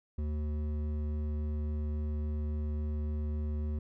triangle tone with hard clipping, 75.3 Hz, D2, 44 cents sharp, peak -33 dBFS, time 0.18-3.79 s, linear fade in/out 5 ms, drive 14 dB, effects none

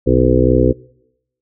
harmonic tone, 63.2 Hz, B1, 41 cents sharp, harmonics 1 / 2 / 4 / 5 / 6 / 7 / 8, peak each -17 / -17 / -17 / -17 / -17 / -17 / -17 dBFS, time 0.06-0.73 s, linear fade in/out 20 ms, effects noise-tail reverb RT60 0.8 s tail -23 dB re dry

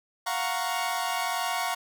sawtooth chord, Gb major seventh, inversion third, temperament equal, 698.5 / 740 / 932.3 / 1108.7 Hz, F5 / Gb5 / Bb5 / Db6, 0 / 0 / 0 / 0 cents, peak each -29 dBFS, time 0.26-1.75 s, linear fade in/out 10 ms, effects none

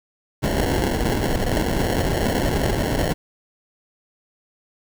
pink noise with sample-and-hold, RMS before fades -21 dBFS, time 0.42-3.14 s, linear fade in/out 20 ms, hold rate 1225 Hz, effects none

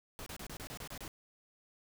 pink noise bursts, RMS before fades -45 dBFS, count 9, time 0.19-1.079 s, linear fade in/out 0 ms, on 73 ms, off 29 ms, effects none

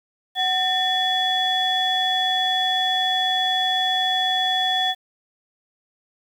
sine tone cluster, 748 / 1807 / 3404 Hz, F#5 / A6 / G#7, +19 / +46 / +42 cents, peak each -22 / -26 / -20 dBFS, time 0.35-4.95 s, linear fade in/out 50 ms, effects tanh soft clip ceiling -12 dBFS + 8-bit

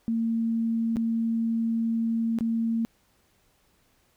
sine tone with dropouts, 227.9 Hz, A#3, 39 cents flat, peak -23 dBFS, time 0.08-2.85 s, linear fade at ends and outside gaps 0 ms, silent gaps 0.96-0.968 / 2.387-2.408 s, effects pink hiss -66 dBFS RMS until 4.16 s

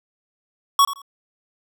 square tone with echo, 1116 Hz, C#6, 11 cents sharp, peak -12 dBFS, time 0.79-0.85 s, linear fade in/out 2 ms, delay 84 ms, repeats 2, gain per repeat -14 dB, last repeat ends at 1.018 s, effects none

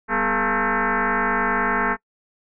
sine tone with frequency modulation, 246.9 Hz, B3, in tune, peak -18 dBFS, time 0.08-1.97 s, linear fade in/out 50 ms, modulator 222 Hz, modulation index 7.6, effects noise-tail reverb RT60 0.1 s tail -24 dB re dry

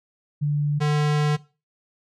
sine / square tone pair in turn, 146.6 / 149.16 Hz, D3 / D3, -3 / +27 cents, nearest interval unison, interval 30 cents, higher second, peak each -19 dBFS, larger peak neither, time 0.41-0.8 / 0.8-1.37 s, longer second, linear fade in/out 20 ms, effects noise-tail reverb RT60 0.3 s tail -18 dB re dry + low-pass 6000 Hz 12 dB/octave

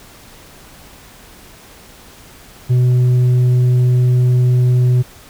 sine tone with tanh clipping, 124.8 Hz, B2, 19 cents sharp, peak -10 dBFS, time 2.69-5.03 s, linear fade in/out 20 ms, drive 4 dB, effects pink hiss -41 dBFS RMS until 5.29 s

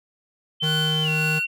sine tone with pitch glide, 3086 to 2733 Hz, G7 to F7, -28 to -38 cents, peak -22 dBFS, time 0.6-1.47 s, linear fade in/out 20 ms, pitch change -210 cents, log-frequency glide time 1.03-1.09 s
square tone, 155.56 Hz, D#3, in tune, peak -24 dBFS, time 0.62-1.4 s, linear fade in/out 20 ms
square tone with tremolo, 1480 Hz, F#6, in tune, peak -28 dBFS, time 0.63-1.46 s, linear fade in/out 50 ms, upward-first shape sine, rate 1.9 Hz, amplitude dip 95%
effects none

